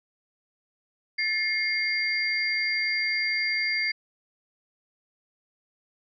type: tone cluster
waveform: sine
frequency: 1756 / 2137 / 4726 Hz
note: A6 / C7 / D8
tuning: -4 / +36 / +10 cents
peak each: -33 / -25 / -31 dBFS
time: 1.18-3.92 s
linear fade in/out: 10 ms
effects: none